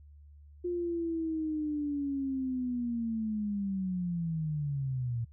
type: linear sweep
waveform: sine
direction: down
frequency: 355.3 to 114.1 Hz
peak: -30 dBFS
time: 0.64-5.25 s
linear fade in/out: 10 ms
effects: added 73 Hz sine -51 dBFS peak until 5.32 s